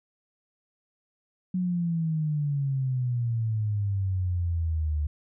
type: exponential sweep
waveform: sine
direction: down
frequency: 185 to 73.5 Hz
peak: -24 dBFS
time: 1.54-5.07 s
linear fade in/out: 5 ms
effects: none